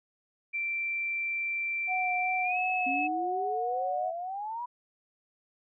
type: tone with pitch glide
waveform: sine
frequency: 2349 to 2591 Hz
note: D7 to E7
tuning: 0 to -30 cents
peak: -29 dBFS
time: 0.53-3.08 s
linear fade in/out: 20 ms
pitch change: +170 cents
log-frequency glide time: 2.43-2.58 s
type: tone with vibrato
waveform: sine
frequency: 734 Hz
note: F#5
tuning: 14 cents flat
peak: -29 dBFS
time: 1.87-4.13 s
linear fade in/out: 50 ms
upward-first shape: sine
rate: 2.7 Hz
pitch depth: 16 cents each way
type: exponential sweep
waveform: sine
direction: up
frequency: 260.9 to 990 Hz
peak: -33 dBFS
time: 2.86-4.66 s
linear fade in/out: 10 ms
effects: none